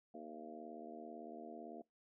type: harmonic tone with a mistuned harmonic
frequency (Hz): 77.9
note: D#2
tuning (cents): +3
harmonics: 3 / 4 / 5 / 6 / 7 / 8 / 9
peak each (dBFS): -54 / -55 / -56 / -57 / -62 / -60 / -53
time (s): 0.14-1.82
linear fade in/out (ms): 5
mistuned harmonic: 9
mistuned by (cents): -38
effects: noise-tail reverb RT60 0.2 s tail -24 dB re dry